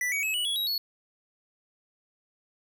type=tone with pitch steps; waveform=square; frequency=1975.5 / 2256 / 2577 / 2943 / 3361 / 3839 / 4384 Hz; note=B6 / C#7 / E7 / F#7 / G#7 / B7 / C#8; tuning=0 / +30 / -40 / -10 / +20 / -50 / -20 cents; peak=-27 dBFS; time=0.01-0.78 s; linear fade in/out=2 ms; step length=110 ms; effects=none